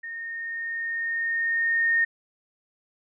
sine tone with level ramp, 1839 Hz, A#6, 24 cents flat, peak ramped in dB -33 to -18 dBFS, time 0.03-2.05 s, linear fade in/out 10 ms, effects none

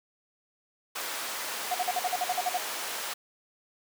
pink high-pass noise, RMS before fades -35 dBFS, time 0.95-3.14 s, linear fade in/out 10 ms, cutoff 680 Hz, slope 12 dB/octave
sine tone bursts, 725 Hz, F#5, 35 cents flat, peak -25 dBFS, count 11, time 1.71-2.575 s, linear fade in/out 5 ms, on 35 ms, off 48 ms
effects none

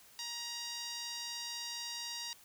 sawtooth tone with band-pass filter, 944 Hz, A#5, 22 cents sharp, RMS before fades -42 dBFS, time 0.19-2.33 s, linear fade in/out 0 ms, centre 5000 Hz, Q 2.4, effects white hiss -60 dBFS RMS until 2.44 s

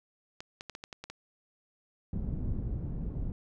clicks, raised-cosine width 0.2 ms, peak -24 dBFS, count 8, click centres 0.405 / 0.609 / 0.697 / 0.751 / 0.839 / 0.928 / 1.04 / 1.1 s
pink low-pass noise, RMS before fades -34 dBFS, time 2.13-3.32 s, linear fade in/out 2 ms, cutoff 190 Hz, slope 12 dB/octave
effects none

